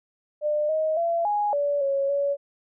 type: tone with pitch steps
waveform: sine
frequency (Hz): 599 / 628 / 677 / 829 / 575 / 552 / 565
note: D5 / D#5 / E5 / G#5 / D5 / C#5 / C#5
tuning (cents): +34 / +16 / +46 / -3 / -37 / -7 / +33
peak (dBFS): -21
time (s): 0.41-2.37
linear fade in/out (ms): 50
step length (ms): 280
effects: none